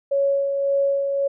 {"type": "tone with tremolo", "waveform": "sine", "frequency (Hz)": 556, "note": "C#5", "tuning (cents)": 5, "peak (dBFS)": -16, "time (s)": [0.11, 1.28], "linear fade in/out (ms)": 10, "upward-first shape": "sine", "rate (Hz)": 1.8, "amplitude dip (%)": 40, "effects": []}